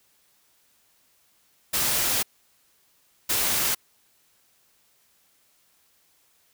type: noise bursts at uneven times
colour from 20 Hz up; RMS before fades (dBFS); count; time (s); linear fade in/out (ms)
white; -24; 2; 1.73-2.23 / 3.29-3.75; 10
effects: white hiss -64 dBFS RMS until 6.53 s